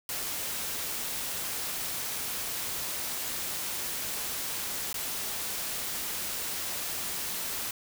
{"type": "noise with dropouts", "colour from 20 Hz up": "white", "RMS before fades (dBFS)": -34, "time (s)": [0.09, 7.71], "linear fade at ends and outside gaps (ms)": 2, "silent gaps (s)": [4.929, 4.942], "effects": []}